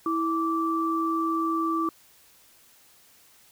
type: tone pair together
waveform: sine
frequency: 326.9 / 1165 Hz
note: E4 / D6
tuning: -14 / -14 cents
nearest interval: octave + minor seventh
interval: 2200 cents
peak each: -26 dBFS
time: 0.06-1.89 s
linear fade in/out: 2 ms
effects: white hiss -57 dBFS RMS until 3.51 s